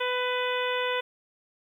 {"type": "harmonic tone", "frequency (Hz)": 498.4, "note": "B4", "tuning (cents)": 16, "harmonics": [1, 2, 3, 4, 5, 6, 7], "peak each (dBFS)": [-29, -32, -34, -35, -36, -37, -37], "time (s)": [0, 1.01], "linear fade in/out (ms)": 10, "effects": ["10-bit"]}